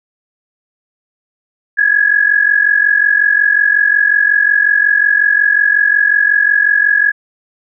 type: tone pair together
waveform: sine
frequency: 1654.5 / 1700 Hz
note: G#6 / G#6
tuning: -7 / +40 cents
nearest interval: unison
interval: 47 cents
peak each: -11 dBFS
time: 1.77-7.12 s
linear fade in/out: 20 ms
effects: none